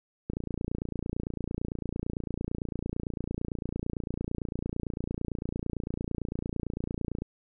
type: click train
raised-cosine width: 3 ms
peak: -19 dBFS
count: 201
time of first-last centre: 0.3-7.22 s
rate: 28.9 Hz
effects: none